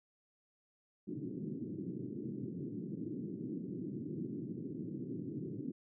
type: band-pass noise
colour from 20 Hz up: white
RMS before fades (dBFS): -42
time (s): 1.07-5.72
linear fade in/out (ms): 10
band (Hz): 120 to 360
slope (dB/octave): 48
effects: none